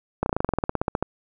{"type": "slowing click train", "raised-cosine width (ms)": 1, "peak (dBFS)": -8, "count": 17, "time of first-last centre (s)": [0.23, 1.026], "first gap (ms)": 31, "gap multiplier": 1.06, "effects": []}